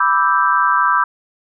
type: chord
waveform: sine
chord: E minor seventh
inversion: second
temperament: equal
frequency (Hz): 987.8 / 1174.7 / 1318.5 / 1568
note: B5 / D6 / E6 / G6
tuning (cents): 0 / 0 / 0 / 0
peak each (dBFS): -17 / -16 / -18 / -18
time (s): 0-1.04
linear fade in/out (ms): 5
effects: none